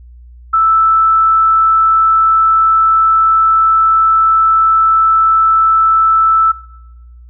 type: tone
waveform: sine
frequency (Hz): 1318.5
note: E6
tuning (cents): 0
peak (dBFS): -7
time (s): 0.53-6.52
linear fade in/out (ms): 10
effects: noise-tail reverb RT60 1.0 s tail -21 dB re dry + added 60 Hz sine -34 dBFS peak until 7.29 s